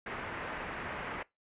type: low-pass noise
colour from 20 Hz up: white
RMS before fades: -40 dBFS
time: 0.06-1.23 s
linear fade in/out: 5 ms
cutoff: 2100 Hz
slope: 24 dB/octave
effects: noise-tail reverb RT60 0.2 s tail -22 dB re dry + resampled to 8000 Hz